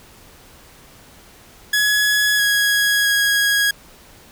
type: tone with pitch steps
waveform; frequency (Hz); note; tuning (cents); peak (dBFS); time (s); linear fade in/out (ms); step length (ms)
sawtooth; 1686 / 1661 / 1652; G#6 / G#6 / G#6; +26 / 0 / -10; -11; 1.73-3.71; 5; 660
effects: pink hiss -46 dBFS RMS until 4.31 s